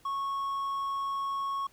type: tone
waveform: triangle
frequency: 1102 Hz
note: C#6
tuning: 11 cents flat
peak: -28 dBFS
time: 0.05-1.67 s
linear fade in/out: 5 ms
effects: pink hiss -62 dBFS RMS until 1.72 s